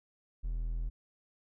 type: tone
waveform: triangle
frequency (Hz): 41.1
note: E1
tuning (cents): -4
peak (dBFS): -30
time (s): 0.43-0.9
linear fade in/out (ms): 20
effects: none